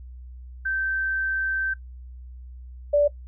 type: tone pair in turn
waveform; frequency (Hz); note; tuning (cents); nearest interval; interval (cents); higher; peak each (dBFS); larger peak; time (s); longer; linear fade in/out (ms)
sine; 1554 / 582.1; G6 / D5; -16 / -15; octave + perfect fourth; 1699; first; -23 / -15; second; 0.65-1.74 / 2.93-3.08; first; 10
effects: noise-tail reverb RT60 0.1 s tail -18 dB re dry + added 62 Hz sine -38 dBFS peak until 3.27 s